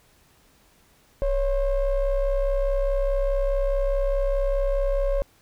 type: ring-modulated tone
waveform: triangle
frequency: 261.6 Hz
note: C4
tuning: in tune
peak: -15 dBFS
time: 1.22-5.22 s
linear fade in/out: 0 ms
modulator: 294 Hz
effects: pink hiss -59 dBFS RMS until 5.41 s